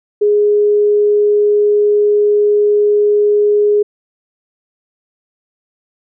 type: tone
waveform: sine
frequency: 415.3 Hz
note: G#4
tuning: in tune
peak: -8 dBFS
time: 0.21-3.83 s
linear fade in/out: 10 ms
effects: none